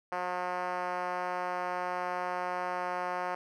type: tone with band-pass filter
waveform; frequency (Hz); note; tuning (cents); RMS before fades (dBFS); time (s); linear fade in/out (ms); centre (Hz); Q
5% pulse; 179.9; F#3; -48; -34; 0.12-3.35; 2; 770; 1.3
effects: none